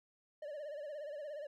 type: tone with vibrato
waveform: triangle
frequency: 590 Hz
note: D5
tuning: 8 cents sharp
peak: -40 dBFS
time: 0.42-1.47 s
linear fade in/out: 5 ms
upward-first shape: sine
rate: 17 Hz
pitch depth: 87 cents each way
effects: none